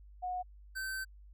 sine / square tone pair in turn, 728 / 1542.6 Hz, F#5 / G6, -28 / -28 cents, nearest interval octave + minor second, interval 1300 cents, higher second, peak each -34 / -37 dBFS, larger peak first, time 0.22-0.43 / 0.75-1.05 s, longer second, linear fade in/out 20 ms, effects added 50 Hz sine -52 dBFS peak until 1.33 s

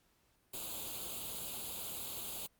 white noise with comb filter, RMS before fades -42 dBFS, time 0.53-2.47 s, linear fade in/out 10 ms, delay 0.27 ms, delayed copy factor +0.8, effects pink hiss -73 dBFS RMS until 2.59 s + Opus 48 kbps

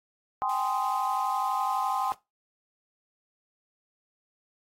sine chord, Ab major seventh, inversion third, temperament just, 778.7 / 830.6 / 1038.3 / 1245.9 Hz, G5 / Ab5 / C6 / Eb6, -12 / 0 / -14 / +2 cents, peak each -30 / -32 / -30 / -35 dBFS, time 0.42-2.12 s, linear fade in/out 0 ms
pink high-pass noise, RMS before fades -49 dBFS, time 0.49-2.14 s, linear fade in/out 5 ms, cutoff 2100 Hz, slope 24 dB/octave
effects noise-tail reverb RT60 0.2 s tail -17 dB re dry + AAC 48 kbps

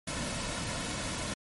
pink noise with comb filter, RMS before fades -35 dBFS, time 0.07-1.34 s, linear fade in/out 5 ms, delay 2.5 ms, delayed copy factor -0.55, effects MP3 48 kbps

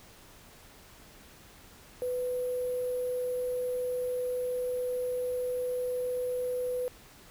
sine tone with sample-and-hold, 498.4 Hz, B4, 16 cents sharp, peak -29 dBFS, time 2.02-6.88 s, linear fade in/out 0 ms, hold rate 11025 Hz, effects pink hiss -54 dBFS RMS until 7.3 s

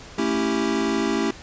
square chord, A dominant seventh, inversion none, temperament equal with one note detuned, 222.6 / 277.2 / 329.6 / 392 Hz, A3 / C#4 / E4 / G4, +20 / 0 / 0 / 0 cents, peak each -27 dBFS, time 0.18-1.31 s, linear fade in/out 5 ms, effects pink hiss -42 dBFS RMS until 1.42 s + resampled to 16000 Hz

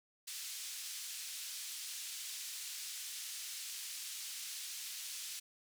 white band-pass noise, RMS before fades -45 dBFS, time 0.27-5.4 s, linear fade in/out 10 ms, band 2900 to 8800 Hz, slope 12 dB/octave, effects none

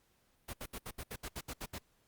pink noise bursts, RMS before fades -42 dBFS, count 11, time 0.48-1.786 s, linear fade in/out 10 ms, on 56 ms, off 69 ms, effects pink hiss -73 dBFS RMS until 2.07 s + Opus 48 kbps

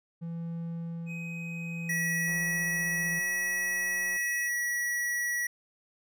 triangle tone with tremolo, 167.4 Hz, E3, 27 cents sharp, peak -31 dBFS, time 0.21-3.2 s, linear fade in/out 20 ms, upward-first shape sine, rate 0.66 Hz, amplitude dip 30%
triangle tone with pitch glide, 2520 to 2542 Hz, D#7 to D#7, +21 to +36 cents, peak -38 dBFS, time 1.06-4.5 s, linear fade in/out 50 ms, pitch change +15 cents, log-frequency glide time 2.14-2.89 s
square tone, 1931 Hz, B6, 39 cents flat, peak -29 dBFS, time 1.89-5.47 s, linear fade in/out 5 ms
click train, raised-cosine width 1 ms, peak -37 dBFS, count 346, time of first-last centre 2.28-4.165 s, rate 183 Hz
effects none

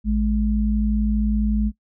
sine tone pair together, 55.91 / 211.1 Hz, A1 / G#3, +28 / +29 cents, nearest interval octave + major seventh, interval 2301 cents, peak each -20 dBFS, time 0.04-1.72 s, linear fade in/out 50 ms, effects noise-tail reverb RT60 0.1 s tail -20 dB re dry

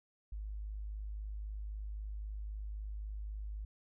sine tone, 51.9 Hz, G#1, in tune, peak -39 dBFS, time 0.32-3.65 s, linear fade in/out 5 ms, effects none

